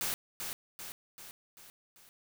white noise with echo, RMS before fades -34 dBFS, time 0.01-0.14 s, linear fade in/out 0 ms, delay 390 ms, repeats 5, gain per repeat -5 dB, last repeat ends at 2.09 s, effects none

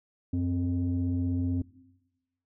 sine tone pair together, 92.5 / 261.6 Hz, F#2 / C4, 0 / 0 cents, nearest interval octave + tritone, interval 1800 cents, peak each -27 dBFS, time 0.33-1.62 s, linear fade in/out 5 ms, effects noise-tail reverb RT60 1.0 s tail -20 dB re dry + tanh soft clip ceiling -21 dBFS

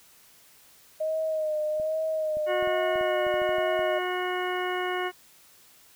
sine tone with vibrato, 622.3 Hz, D#5, in tune, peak -25 dBFS, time 1-3.99 s, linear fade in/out 10 ms, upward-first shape sine, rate 1.2 Hz, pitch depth 37 cents each way
clicks, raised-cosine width 3 ms, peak -32 dBFS, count 12, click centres 1.799 / 2.37 / 2.626 / 2.674 / 2.957 / 3.011 / 3.267 / 3.341 / 3.418 / 3.492 / 3.584 / 3.793 s
harmonic tone, 363.6 Hz, F#4, 30 cents flat, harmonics 1 / 2 / 3 / 4 / 5 / 6 / 8, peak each -30 / -33 / -35 / -36 / -37 / -38 / -39 dBFS, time 2.46-5.12 s, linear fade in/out 50 ms
effects white hiss -56 dBFS RMS until 5.95 s

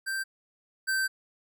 square tone pair in turn, 1568 / 1554.5 Hz, G6 / G6, 0 / -15 cents, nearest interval unison, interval 15 cents, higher first, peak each -30 / -26 dBFS, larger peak second, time 0.06-0.24 / 0.87-1.08 s, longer second, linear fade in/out 20 ms, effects none

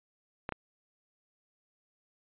clicks, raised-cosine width 0.5 ms, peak -19 dBFS, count 2, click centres 0.491 / 0.523 s, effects resampled to 8000 Hz

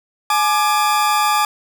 40% pulse tone pair together, 843 / 1189.6 Hz, G#5 / D6, +26 / +22 cents, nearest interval tritone, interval 596 cents, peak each -16 dBFS, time 0.3-1.45 s, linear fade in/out 2 ms, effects none

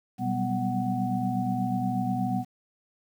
sine tone cluster, 122.6 / 188.1 / 196.4 / 247.6 / 745 Hz, B2 / F#3 / G3 / B3 / F#5, -12 / +29 / +4 / +5 / +12 cents, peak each -32 / -34 / -31 / -30 / -31 dBFS, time 0.18-2.45 s, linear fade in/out 50 ms, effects 9-bit

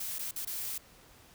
blue noise with dropouts, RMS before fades -37 dBFS, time 0-0.78 s, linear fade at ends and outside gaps 5 ms, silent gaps 0.185-0.191 / 0.311-0.359 / 0.45-0.471 s, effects pink hiss -58 dBFS RMS until 1.34 s

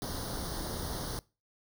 pink noise with comb filter, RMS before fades -37 dBFS, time 0.02-1.19 s, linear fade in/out 0 ms, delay 0.2 ms, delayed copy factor +0.9, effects noise-tail reverb RT60 0.3 s tail -22 dB re dry

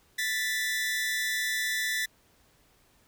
sawtooth tone pair together, 1760 / 1975.5 Hz, A6 / B6, 0 / 0 cents, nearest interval major second, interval 200 cents, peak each -27 dBFS, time 0.18-2.06 s, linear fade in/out 10 ms, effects pink hiss -64 dBFS RMS until 3.07 s

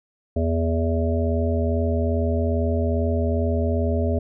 harmonic tone with a mistuned harmonic, 82.41 Hz, E2, in tune, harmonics 1 / 3 / 5 / 7 / 8, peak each -21 / -26 / -28 / -29 / -30 dBFS, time 0.36-4.19 s, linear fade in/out 5 ms, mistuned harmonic 3, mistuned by -22 cents, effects none

